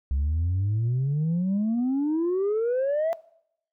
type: exponential sweep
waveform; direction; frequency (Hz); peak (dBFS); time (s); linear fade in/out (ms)
sine; up; 66 to 674; -20; 0.11-3.13; 0
effects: noise-tail reverb RT60 0.7 s tail -22 dB re dry + tanh soft clip ceiling -20 dBFS